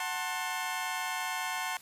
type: chord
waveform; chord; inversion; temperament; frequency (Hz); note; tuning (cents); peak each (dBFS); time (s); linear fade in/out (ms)
20% pulse; F# diminished; none; just; 740 / 888 / 1065.6; F#5 / A5 / C6; 0 / +16 / +31; -32; 0-1.77; 2
effects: white hiss -54 dBFS RMS until 1.81 s + resampled to 32000 Hz